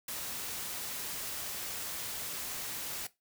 white noise, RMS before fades -39 dBFS, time 0.08-3.07 s, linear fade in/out 5 ms, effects noise-tail reverb RT60 0.2 s tail -18 dB re dry

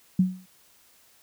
sine tone with exponential decay, 184.9 Hz, F#3, 1 cent flat, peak -14 dBFS, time 0.19-0.46 s, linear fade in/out 5 ms, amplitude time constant 57 ms, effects white hiss -59 dBFS RMS until 1.22 s

